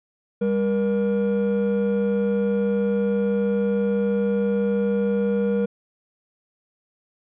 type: tone pair together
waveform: triangle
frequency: 200 / 475.4 Hz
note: G3 / A#4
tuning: +35 / +34 cents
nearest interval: octave + minor third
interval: 1499 cents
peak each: -19 dBFS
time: 0.41-5.66 s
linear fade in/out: 10 ms
effects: tanh soft clip ceiling -12 dBFS + resampled to 8000 Hz